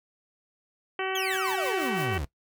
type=harmonic tone; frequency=380 Hz; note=F#4; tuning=46 cents sharp; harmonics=1 / 2 / 3 / 4 / 5 / 6 / 7 / 8; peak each=-31 / -34 / -36 / -37 / -38 / -39 / -39 / -40 dBFS; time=0.99-2.18 s; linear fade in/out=2 ms
type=exponential sweep; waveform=35% pulse; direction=down; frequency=3400 to 65.41 Hz; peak=-28 dBFS; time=1.15-2.25 s; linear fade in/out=5 ms
type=noise with tremolo; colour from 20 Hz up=white; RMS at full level=-41 dBFS; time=1.29-2.18 s; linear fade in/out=50 ms; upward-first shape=sine; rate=5.9 Hz; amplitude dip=100%
effects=noise-tail reverb RT60 0.1 s tail -18 dB re dry